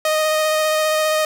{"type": "tone with vibrato", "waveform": "sawtooth", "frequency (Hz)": 621, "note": "D#5", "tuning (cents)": -3, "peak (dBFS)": -12, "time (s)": [0.05, 1.25], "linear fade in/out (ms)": 2, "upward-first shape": "square", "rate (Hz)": 15, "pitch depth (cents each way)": 9, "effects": []}